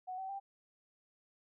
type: tone with pitch steps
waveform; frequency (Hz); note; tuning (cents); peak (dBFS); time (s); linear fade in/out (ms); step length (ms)
sine; 740 / 763.9 / 788.5; F#5 / G5 / G5; 0 / -45 / +10; -39; 0.07-0.4; 20; 110
effects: none